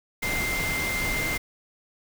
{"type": "tone in noise", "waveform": "sine", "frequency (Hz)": 2093, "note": "C7", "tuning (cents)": 0, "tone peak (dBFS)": -27, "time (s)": [0.22, 1.38], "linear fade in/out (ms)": 10, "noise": "pink", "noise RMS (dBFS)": -30, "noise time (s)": [0.22, 1.38], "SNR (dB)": 0, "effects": []}